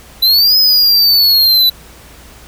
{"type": "linear two-way sweep", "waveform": "square", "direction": "up then down", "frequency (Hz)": [3951, 5100, 3951], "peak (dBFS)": -7, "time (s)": [0.22, 1.7], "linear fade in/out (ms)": 10, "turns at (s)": 0.57, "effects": ["added 60 Hz sine -42 dBFS peak until 2.47 s", "pink hiss -39 dBFS RMS until 2.47 s"]}